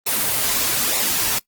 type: noise with flanger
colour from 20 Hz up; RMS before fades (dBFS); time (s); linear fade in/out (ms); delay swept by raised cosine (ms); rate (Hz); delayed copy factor
white; -20; 0.06-1.39; 10; 0.62 to 6.32; 1.1; -0.6
effects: noise-tail reverb RT60 0.1 s tail -20 dB re dry + Opus 24 kbps